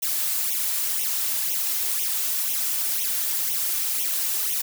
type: noise with flanger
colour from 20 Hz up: blue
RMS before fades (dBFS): -25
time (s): 0.02-4.62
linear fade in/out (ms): 10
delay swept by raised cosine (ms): 0.32 to 3.42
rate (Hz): 2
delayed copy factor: +0.9
effects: none